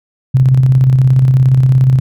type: tone with tremolo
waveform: sine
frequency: 130.4 Hz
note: C3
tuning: 5 cents flat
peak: -4 dBFS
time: 0.34-2 s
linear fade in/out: 10 ms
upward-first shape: square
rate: 17 Hz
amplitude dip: 35%
effects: none